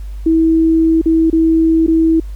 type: tone with dropouts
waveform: sine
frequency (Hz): 324.3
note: E4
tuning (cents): -28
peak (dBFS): -8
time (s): 0.26-2.2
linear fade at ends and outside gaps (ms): 5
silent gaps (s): 1.015-1.058 / 1.301-1.328 / 1.865-1.879
effects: added 50 Hz sine -23 dBFS peak until 2.35 s + pink hiss -49 dBFS RMS until 2.35 s